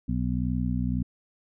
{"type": "harmonic tone", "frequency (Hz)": 61.74, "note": "B1", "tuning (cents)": 0, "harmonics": [1, 2, 3, 4], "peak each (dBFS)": [-30, -30, -30, -30], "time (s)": [0.08, 1.03], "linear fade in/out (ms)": 10, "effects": []}